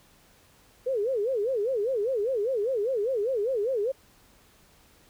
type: tone with vibrato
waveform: sine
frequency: 466.2 Hz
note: A#4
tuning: in tune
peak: -24 dBFS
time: 0.86-3.92 s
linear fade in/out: 10 ms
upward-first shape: sine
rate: 5 Hz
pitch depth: 260 cents each way
effects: pink hiss -59 dBFS RMS until 5.09 s